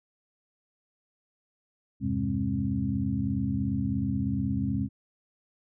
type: tone cluster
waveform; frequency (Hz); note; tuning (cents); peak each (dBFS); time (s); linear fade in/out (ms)
sine; 81.6 / 98.3 / 127.4 / 203.6 / 266.5; E2 / G2 / C3 / G#3 / C4; -17 / +5 / -46 / -34 / +32; -35 / -35 / -32 / -30 / -31; 2-4.89; 50
effects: none